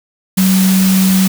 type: tone in noise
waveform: sine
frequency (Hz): 189.2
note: F#3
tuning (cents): +39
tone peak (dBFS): -8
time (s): 0.37-1.28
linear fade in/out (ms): 10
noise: white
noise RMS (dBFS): -19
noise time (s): 0.37-1.28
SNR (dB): +8
effects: none